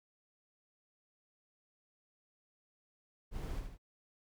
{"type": "noise with echo", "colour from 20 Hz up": "brown", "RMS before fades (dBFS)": -40, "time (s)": [3.31, 3.63], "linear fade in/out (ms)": 50, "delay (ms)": 76, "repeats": 2, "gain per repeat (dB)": -5, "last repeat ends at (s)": 3.782, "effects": []}